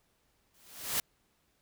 white noise with exponential growth, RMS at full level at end -28 dBFS, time 0.54-1 s, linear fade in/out 2 ms, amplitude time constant 100 ms, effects pink hiss -73 dBFS RMS until 1.61 s

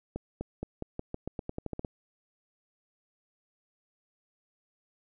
accelerating click train, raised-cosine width 2 ms, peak -21 dBFS, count 14, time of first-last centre 0.16-1.848 s, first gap 250 ms, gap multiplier 0.88, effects none

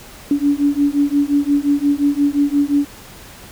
sine beating tone pair, 283.7 / 289.4 Hz, C#4 / D4, +40 / -25 cents, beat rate 5.7 Hz, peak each -16 dBFS, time 0.31-2.85 s, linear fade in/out 2 ms, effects pink hiss -39 dBFS RMS until 3.51 s

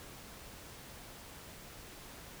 silence, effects pink hiss -51 dBFS RMS until 2.4 s

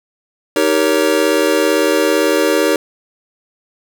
square chord, Eb dominant seventh, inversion none, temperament just, 311.1 / 388.9 / 466.7 / 560 Hz, Eb4 / G4 / Bb4 / Db5, 0 / -14 / +2 / +18 cents, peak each -18 dBFS, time 0.56-2.76 s, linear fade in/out 2 ms, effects none

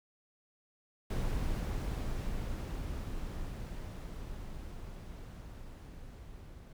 brown noise with level ramp, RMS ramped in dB -33 to -50 dBFS, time 1.1-6.73 s, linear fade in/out 5 ms, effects none

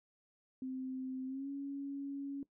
sine tone with pitch glide, 260 to 278.7 Hz, C4 to C#4, -11 to +9 cents, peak -38 dBFS, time 0.62-2.43 s, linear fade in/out 2 ms, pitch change +120 cents, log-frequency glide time 1.26-1.49 s, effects noise-tail reverb RT60 0.1 s tail -18 dB re dry

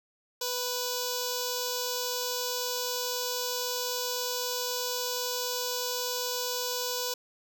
5% pulse tone with notch filter, 493.9 Hz, B4, in tune, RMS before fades -32 dBFS, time 0.41-7.14 s, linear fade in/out 5 ms, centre 2000 Hz, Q 0.55, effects none

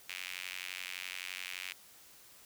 sawtooth tone with high-pass filter, 91.7 Hz, F#2, 15 cents flat, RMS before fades -43 dBFS, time 0.09-1.73 s, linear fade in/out 0 ms, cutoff 2400 Hz, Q 2.9, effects white hiss -58 dBFS RMS until 2.45 s

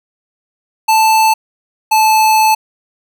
square tone pair in turn, 880 / 871.4 Hz, A5 / A5, 0 / -17 cents, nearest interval unison, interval 17 cents, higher first, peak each -8 dBFS, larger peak neither, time 0.88-1.34 / 1.91-2.55 s, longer second, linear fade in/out 10 ms, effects none

